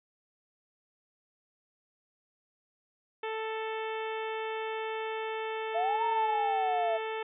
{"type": "harmonic tone", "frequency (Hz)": 441, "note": "A4", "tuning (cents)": 4, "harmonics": [1, 2, 3, 4, 5, 6, 7, 8], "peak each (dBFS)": [-35, -38, -44, -44, -45, -46, -50, -53], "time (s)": [3.23, 7.23], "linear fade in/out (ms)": 5}
{"type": "linear two-way sweep", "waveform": "sine", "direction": "up then down", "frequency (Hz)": [656, 932.3, 656], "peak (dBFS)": -27, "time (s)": [5.74, 6.98], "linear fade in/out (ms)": 20, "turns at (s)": 6.04}
{"effects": []}